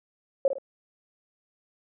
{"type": "tone with echo", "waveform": "sine", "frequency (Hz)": 544, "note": "C#5", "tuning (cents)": -33, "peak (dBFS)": -17, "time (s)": [0.45, 0.48], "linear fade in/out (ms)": 2, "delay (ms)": 52, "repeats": 2, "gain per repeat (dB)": -8, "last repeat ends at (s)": 0.584, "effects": []}